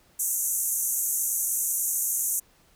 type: band-pass noise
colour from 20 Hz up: white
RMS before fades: -27 dBFS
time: 0.19-2.4 s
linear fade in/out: 10 ms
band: 6100 to 14000 Hz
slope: 96 dB/octave
effects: pink hiss -61 dBFS RMS until 2.75 s